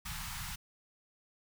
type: band-stop noise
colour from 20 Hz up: pink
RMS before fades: -41 dBFS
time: 0.05-0.56 s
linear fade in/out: 10 ms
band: 180 to 830 Hz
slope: 48 dB/octave
effects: none